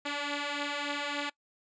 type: beating tone pair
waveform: 5% pulse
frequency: 286.2 / 289.7 Hz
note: D4 / D4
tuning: -45 / -24 cents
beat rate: 3.5 Hz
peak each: -26 / -22 dBFS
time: 0.05-1.3 s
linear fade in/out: 10 ms
effects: noise-tail reverb RT60 0.1 s tail -23 dB re dry + resampled to 16000 Hz